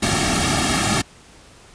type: noise with comb filter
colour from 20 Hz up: pink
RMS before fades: -19 dBFS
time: 0.02-1.02 s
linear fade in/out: 10 ms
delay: 2 ms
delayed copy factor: -0.9
effects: pink hiss -47 dBFS RMS until 1.74 s + resampled to 22050 Hz